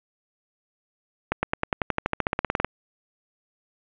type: accelerating click train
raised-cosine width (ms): 0.5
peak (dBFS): -7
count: 19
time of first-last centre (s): 1.32-2.646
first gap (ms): 110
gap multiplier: 0.95
effects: resampled to 8000 Hz + 7-bit